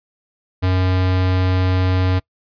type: tone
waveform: square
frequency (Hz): 92.5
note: F#2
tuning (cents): 0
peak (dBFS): -15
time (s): 0.62-2.2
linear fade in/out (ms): 20
effects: noise-tail reverb RT60 0.1 s tail -24 dB re dry + resampled to 11025 Hz